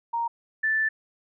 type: tone pair in turn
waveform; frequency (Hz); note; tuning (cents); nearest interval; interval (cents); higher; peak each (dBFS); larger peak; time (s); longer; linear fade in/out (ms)
sine; 932.3 / 1759.9; A#5 / A6; 0 / 0; major seventh; 1100; second; -24 / -21; second; 0.13-0.28 / 0.63-0.89; second; 10
effects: none